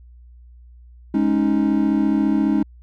triangle chord, Ab suspended fourth, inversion none, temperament just, 207.7 / 276.9 / 311.5 Hz, Ab3 / Db4 / Eb4, 0 / -2 / +2 cents, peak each -18 dBFS, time 1.14-2.63 s, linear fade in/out 5 ms, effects added 60 Hz sine -42 dBFS peak until 2.82 s

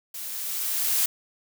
blue noise with level ramp, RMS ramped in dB -36 to -22 dBFS, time 0.14-1.06 s, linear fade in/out 5 ms, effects none

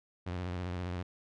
sawtooth tone with vibrato, 89.5 Hz, F2, 43 cents sharp, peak -31 dBFS, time 0.26-1.03 s, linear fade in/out 10 ms, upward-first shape square, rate 15 Hz, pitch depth 54 cents each way, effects low-pass 4000 Hz 12 dB/octave

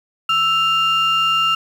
sine tone pair together, 1320 / 2797 Hz, E6 / F7, +2 / +2 cents, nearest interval octave + minor second, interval 1300 cents, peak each -15 dBFS, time 0.29-1.55 s, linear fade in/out 5 ms, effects tanh soft clip ceiling -10 dBFS + 7-bit

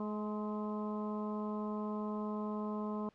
harmonic tone with a mistuned harmonic, 211.8 Hz, G#3, 34 cents sharp, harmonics 1 / 2 / 3 / 4 / 5 / 6, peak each -37 / -43 / -47 / -50 / -45 / -54 dBFS, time 0-3.09 s, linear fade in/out 2 ms, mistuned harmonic 5, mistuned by -27 cents, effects pink hiss -69 dBFS RMS until 3.14 s + low-pass 4000 Hz 12 dB/octave

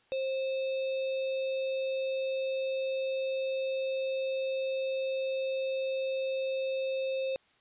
sine tone with sample-and-hold, 530 Hz, C5, 22 cents sharp, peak -29 dBFS, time 0.12-7.36 s, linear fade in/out 0 ms, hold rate 3150 Hz, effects white hiss -66 dBFS RMS until 7.6 s + resampled to 8000 Hz

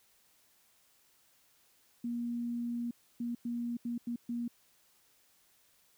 sine tone bursts at uneven times, 237.7 Hz, A#3, 34 cents sharp, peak -33 dBFS, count 6, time 2.04-2.91 / 3.2-3.35 / 3.45-3.77 / 3.85-3.98 / 4.07-4.16 / 4.29-4.48 s, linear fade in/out 5 ms, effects white hiss -68 dBFS RMS until 5.97 s

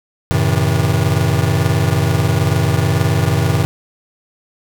square chord, F# diminished seventh, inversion none, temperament just, 92.5 / 111 / 133.2 / 159.84 Hz, F#2 / A2 / C3 / Eb3, 0 / +16 / +31 / +47 cents, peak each -19 dBFS, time 0.31-3.65 s, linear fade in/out 0 ms, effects none

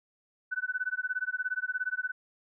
sine tone with tremolo, 1500 Hz, F#6, 23 cents sharp, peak -26 dBFS, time 0.51-2.12 s, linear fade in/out 20 ms, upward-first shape sine, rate 17 Hz, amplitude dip 100%, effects none

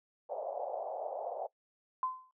pink band-pass noise, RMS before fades -39 dBFS, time 0.29-1.47 s, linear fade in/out 5 ms, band 530 to 780 Hz, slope 48 dB/octave
sine tone with exponential decay, 1029 Hz, C6, 29 cents flat, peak -28 dBFS, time 2.03-2.31 s, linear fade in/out 1 ms, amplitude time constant 60 ms
effects noise-tail reverb RT60 0.1 s tail -20 dB re dry

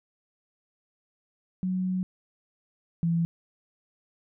sine tone pair in turn, 185 / 167.8 Hz, F#3 / E3, 0 / +31 cents, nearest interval major second, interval 169 cents, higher first, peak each -25 / -22 dBFS, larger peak second, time 1.63-2.03 / 3.03-3.25 s, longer first, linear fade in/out 0 ms, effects none

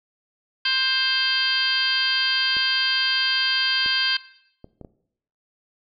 harmonic tone, 525 Hz, C5, 6 cents sharp, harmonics 2 / 3 / 4 / 5 / 6 / 7 / 8 / 9, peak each -35 / -25 / -33 / -28 / -24 / -35 / -29 / -25 dBFS, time 0.65-4.17 s, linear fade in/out 5 ms
clicks, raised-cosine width 2 ms, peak -26 dBFS, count 5, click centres 2.568 / 3.861 / 4.644 / 4.813 / 4.848 s
effects noise-tail reverb RT60 0.7 s tail -17 dB re dry

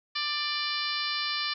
harmonic tone, 591 Hz, D5, 11 cents sharp, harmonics 2 / 3 / 4 / 5 / 6 / 7 / 8 / 9, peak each -36 / -37 / -36 / -37 / -37 / -35 / -35 / -40 dBFS, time 0.15-1.54 s, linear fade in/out 10 ms, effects none

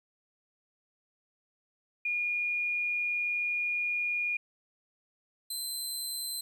sine / 20% pulse tone pair in turn, 2433 / 4085 Hz, D#7 / C8, -39 / -42 cents, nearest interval major sixth, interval 897 cents, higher second, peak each -28 dBFS, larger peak neither, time 2.05-4.37 / 5.5-6.41 s, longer first, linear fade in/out 5 ms, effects 11-bit

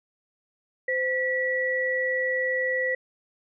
sine tone pair together, 514.6 / 1944 Hz, C5 / B6, -29 / -28 cents, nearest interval octave + major seventh, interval 2301 cents, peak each -27 / -25 dBFS, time 0.88-2.95 s, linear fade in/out 5 ms, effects none

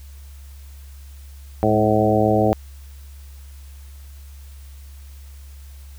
harmonic tone with a mistuned harmonic, 107.8 Hz, A2, 35 cents flat, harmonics 1 / 2 / 3 / 4 / 5 / 6 / 7, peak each -22 / -22 / -22 / -22 / -22 / -22 / -22 dBFS, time 1.63-2.53 s, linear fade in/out 0 ms, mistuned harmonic 2, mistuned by -27 cents, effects added 69 Hz sine -37 dBFS peak until 5.98 s + white hiss -52 dBFS RMS until 5.98 s

